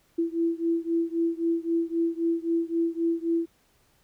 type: beating tone pair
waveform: sine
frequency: 332.1 / 335.9 Hz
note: E4 / E4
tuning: +13 / +33 cents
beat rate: 3.8 Hz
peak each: -26 / -27 dBFS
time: 0.18-3.46 s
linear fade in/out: 10 ms
effects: pink hiss -65 dBFS RMS until 4.03 s